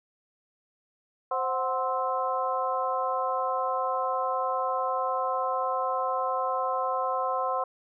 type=harmonic tone with a mistuned harmonic; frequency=261.6 Hz; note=C4; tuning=in tune; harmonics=2 / 3 / 4 / 5; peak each=-31 / -31 / -29 / -34 dBFS; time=1.31-7.64 s; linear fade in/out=5 ms; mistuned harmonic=3; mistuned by=-95 cents; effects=none